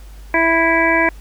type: harmonic tone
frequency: 329.6 Hz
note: E4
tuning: in tune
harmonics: 1 / 2 / 3 / 5 / 6 / 7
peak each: -19 / -19 / -19 / -19 / -19 / -19 dBFS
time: 0.34-1.09 s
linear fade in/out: 2 ms
effects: added 50 Hz sine -34 dBFS peak until 1.2 s + pink hiss -48 dBFS RMS until 1.2 s